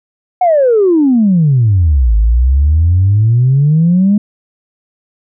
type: exponential two-way sweep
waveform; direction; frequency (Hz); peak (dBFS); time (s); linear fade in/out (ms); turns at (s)
sine; down then up; 749 to 51.91 to 210.8; -5; 0.41-4.18; 5; 2.16
effects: tanh soft clip ceiling -2 dBFS